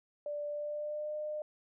sine tone with pitch glide, 587.3 to 605.2 Hz, D5 to D#5, 0 to -48 cents, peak -35 dBFS, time 0.26-1.42 s, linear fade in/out 2 ms, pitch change +52 cents, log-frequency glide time 0.47-1.15 s, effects none

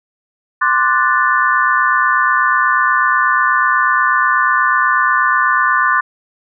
sine chord, D dominant seventh, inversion third, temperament equal, 1046.5 / 1174.7 / 1480 / 1760 Hz, C6 / D6 / F#6 / A6, 0 / 0 / 0 / 0 cents, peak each -16 dBFS, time 0.61-6.01 s, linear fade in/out 10 ms, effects none

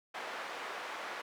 white band-pass noise, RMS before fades -42 dBFS, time 0.14-1.22 s, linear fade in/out 10 ms, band 500 to 1700 Hz, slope 12 dB/octave, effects none

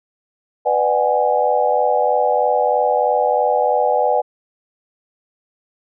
sine chord, G# half-diminished seventh, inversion first, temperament just, 498.4 / 598 / 747.5 / 830.6 Hz, B4 / D5 / F#5 / G#5, +16 / +31 / +17 / 0 cents, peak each -19 dBFS, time 0.65-4.22 s, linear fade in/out 20 ms, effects none

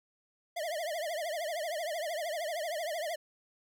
square tone with vibrato, 645 Hz, E5, 38 cents flat, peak -34 dBFS, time 0.56-3.16 s, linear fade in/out 10 ms, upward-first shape triangle, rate 13 Hz, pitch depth 190 cents each way, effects none

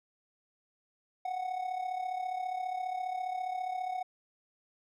triangle tone with amplitude modulation, 739 Hz, F#5, 2 cents flat, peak -28 dBFS, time 1.25-4.03 s, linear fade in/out 5 ms, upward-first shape sine, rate 34.8 Hz, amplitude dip 65%, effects none

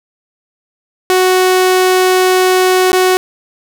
sawtooth tone with dropouts, 370 Hz, F#4, in tune, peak -4 dBFS, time 1.1-3.17 s, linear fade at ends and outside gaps 0 ms, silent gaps 2.918-2.931 s, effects none

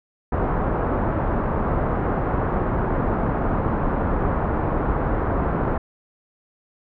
pink low-pass noise, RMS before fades -22 dBFS, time 0.32-5.78 s, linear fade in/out 5 ms, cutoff 1300 Hz, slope 24 dB/octave, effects none

